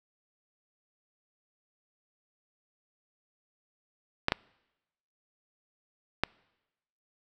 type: clicks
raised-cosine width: 0.3 ms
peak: -8 dBFS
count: 3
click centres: 4.284 / 4.321 / 6.236 s
effects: noise-tail reverb RT60 1.0 s tail -26 dB re dry